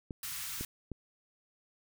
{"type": "clicks", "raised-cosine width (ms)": 3, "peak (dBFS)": -26, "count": 3, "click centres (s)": [0.108, 0.61, 0.917]}
{"type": "band-stop noise", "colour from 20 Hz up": "white", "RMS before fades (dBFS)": -40, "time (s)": [0.23, 0.65], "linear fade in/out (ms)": 2, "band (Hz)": [160, 1100], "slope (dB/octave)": 24}
{"effects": []}